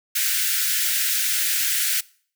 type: high-pass noise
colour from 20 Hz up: white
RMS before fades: -22 dBFS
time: 0.15-2.01 s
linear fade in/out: 10 ms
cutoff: 1400 Hz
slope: 96 dB/octave
effects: noise-tail reverb RT60 0.5 s tail -23 dB re dry